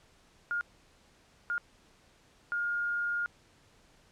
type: tone bursts at uneven times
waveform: sine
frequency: 1419 Hz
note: F6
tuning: 27 cents sharp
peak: -29 dBFS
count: 3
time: 0.51-0.61 / 1.5-1.58 / 2.52-3.26 s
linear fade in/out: 0 ms
effects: pink hiss -63 dBFS RMS until 4.11 s + low-pass 8000 Hz 12 dB/octave